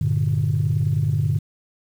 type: chord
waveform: sine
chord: G minor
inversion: none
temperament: equal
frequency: 98 / 116.54 / 146.83 Hz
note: G2 / Bb2 / D3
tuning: 0 / 0 / 0 cents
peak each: -22 / -22 / -20 dBFS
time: 0.01-1.39 s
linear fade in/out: 5 ms
effects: tanh soft clip ceiling -11 dBFS + 8-bit